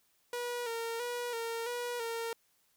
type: tone with vibrato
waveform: sawtooth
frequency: 472 Hz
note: A#4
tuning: 22 cents sharp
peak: -31 dBFS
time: 0.33-2.33 s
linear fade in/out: 2 ms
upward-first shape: square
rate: 1.5 Hz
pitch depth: 45 cents each way
effects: white hiss -72 dBFS RMS until 2.76 s